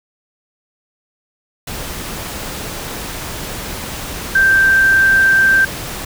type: tone in noise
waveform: sine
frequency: 1568 Hz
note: G6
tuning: in tune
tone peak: -8 dBFS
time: 4.35-5.65 s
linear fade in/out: 5 ms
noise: pink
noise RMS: -26 dBFS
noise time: 1.67-6.05 s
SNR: +15 dB
effects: none